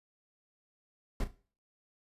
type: noise with echo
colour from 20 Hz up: brown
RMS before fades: -31 dBFS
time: 1.2-1.24 s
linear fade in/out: 2 ms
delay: 35 ms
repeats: 3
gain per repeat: -12 dB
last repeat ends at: 1.345 s
effects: noise-tail reverb RT60 0.4 s tail -17 dB re dry + resampled to 32000 Hz